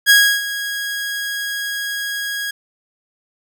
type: tone with ADSR envelope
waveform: sawtooth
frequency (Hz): 1648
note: G#6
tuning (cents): -14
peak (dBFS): -3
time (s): 0.06-2.51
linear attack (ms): 39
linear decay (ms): 310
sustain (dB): -15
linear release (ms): 7
effects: none